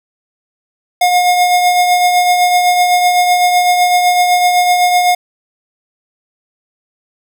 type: tone with tremolo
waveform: square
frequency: 717 Hz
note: F5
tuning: 45 cents sharp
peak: -7 dBFS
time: 1.01-5.15 s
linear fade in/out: 5 ms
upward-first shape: triangle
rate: 7.9 Hz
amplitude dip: 45%
effects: none